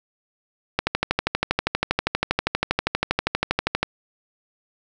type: click train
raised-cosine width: 0.3 ms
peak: -3 dBFS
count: 39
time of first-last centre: 0.79-3.83 s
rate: 12.5 Hz
effects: none